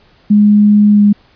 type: tone with pitch glide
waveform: sine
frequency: 207.8 to 205.5 Hz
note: G#3 to G#3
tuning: +1 to -18 cents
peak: -4 dBFS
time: 0.3-1.13 s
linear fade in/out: 10 ms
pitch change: -19 cents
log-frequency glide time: 0.92-1.02 s
effects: pink hiss -49 dBFS RMS until 1.35 s + resampled to 11025 Hz